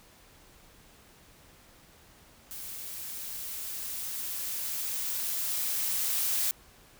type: noise with level ramp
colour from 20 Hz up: blue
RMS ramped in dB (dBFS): -41 to -28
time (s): 2.51-6.51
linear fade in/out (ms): 0
effects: pink hiss -57 dBFS RMS until 6.99 s